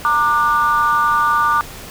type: tone with amplitude modulation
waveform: sine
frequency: 1189 Hz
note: D6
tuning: 21 cents sharp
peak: -7 dBFS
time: 0.05-1.61 s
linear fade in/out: 0 ms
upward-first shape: sine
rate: 268 Hz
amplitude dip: 100%
effects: tanh soft clip ceiling -4 dBFS + pink hiss -34 dBFS RMS until 1.9 s